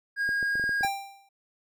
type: tone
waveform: triangle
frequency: 1631 Hz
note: G#6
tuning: 32 cents flat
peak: -23 dBFS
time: 0.16-0.88 s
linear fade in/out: 50 ms
type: clicks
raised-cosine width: 2 ms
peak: -27 dBFS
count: 8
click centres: 0.291 / 0.428 / 0.555 / 0.597 / 0.64 / 0.693 / 0.809 / 0.848 s
type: tone with exponential decay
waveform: square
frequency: 790 Hz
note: G5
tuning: 13 cents sharp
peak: -23 dBFS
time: 0.83-1.29 s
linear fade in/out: 5 ms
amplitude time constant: 100 ms
effects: none